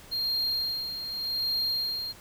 triangle tone with tremolo, 4211 Hz, C8, 10 cents sharp, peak -24 dBFS, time 0.11-2.13 s, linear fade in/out 20 ms, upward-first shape sine, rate 0.84 Hz, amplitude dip 60%, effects pink hiss -50 dBFS RMS until 2.2 s

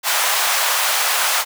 pink high-pass noise, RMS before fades -18 dBFS, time 0.03-1.45 s, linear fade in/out 50 ms, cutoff 730 Hz, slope 24 dB/octave, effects none

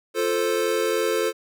square chord, F major, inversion none, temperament equal, 349.2 / 440 / 523.3 Hz, F4 / A4 / C5, 0 / 0 / 0 cents, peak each -28 / -24 / -27 dBFS, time 0.14-1.33 s, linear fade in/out 50 ms, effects none

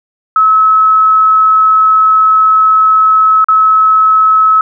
sine tone with dropouts, 1292 Hz, E6, 35 cents flat, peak -4 dBFS, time 0.36-4.61 s, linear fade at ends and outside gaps 2 ms, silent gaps 3.444-3.485 s, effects none

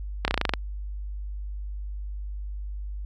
slowing click train, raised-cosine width 0.3 ms, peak -6 dBFS, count 9, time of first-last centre 0.25-0.537 s, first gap 29 ms, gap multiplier 1.06, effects added 50 Hz sine -31 dBFS peak until 3.05 s

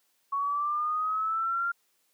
sine linear sweep, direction up, 1108 to 1396.9 Hz, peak -26 dBFS, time 0.32-1.72 s, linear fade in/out 10 ms, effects white hiss -71 dBFS RMS until 2.13 s + high-pass 200 Hz 12 dB/octave

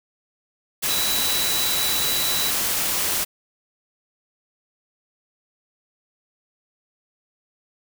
sine tone in noise, 3938 Hz, B7, 6 cents flat, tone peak -25 dBFS, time 0.88-2.51 s, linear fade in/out 20 ms, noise white, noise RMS -23 dBFS, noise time 0.82-3.25 s, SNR -5 dB, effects none

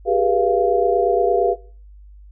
sine tone cluster, 386.6 / 415.1 / 484.6 / 690 Hz, G4 / G#4 / B4 / F5, -24 / -1 / -33 / -21 cents, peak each -20 dBFS, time 0.05-1.56 s, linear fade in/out 50 ms, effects noise-tail reverb RT60 0.4 s tail -17 dB re dry + added 50 Hz sine -40 dBFS peak until 2.31 s

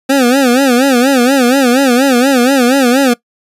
25% pulse tone with vibrato, 258.3 Hz, C4, 22 cents flat, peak -3 dBFS, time 0.09-3.14 s, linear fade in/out 10 ms, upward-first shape sine, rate 4.2 Hz, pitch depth 140 cents each way, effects noise-tail reverb RT60 0.1 s tail -21 dB re dry + resampled to 32000 Hz

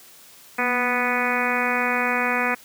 harmonic tone with a mistuned harmonic, 246.9 Hz, B3, in tune, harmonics 1 / 2 / 3 / 4 / 5 / 6 / 7 / 8 / 9 / 10, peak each -29 / -29 / -29 / -29 / -29 / -29 / -29 / -29 / -29 / -29 dBFS, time 0.58-2.55 s, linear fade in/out 10 ms, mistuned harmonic 1, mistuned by -41 cents, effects white hiss -48 dBFS RMS until 2.64 s + high-pass 100 Hz 12 dB/octave

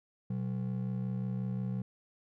triangle ring-modulated tone, 155.56 Hz, D#3, in tune, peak -27 dBFS, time 0.3-1.82 s, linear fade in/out 5 ms, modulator 32.8 Hz, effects none

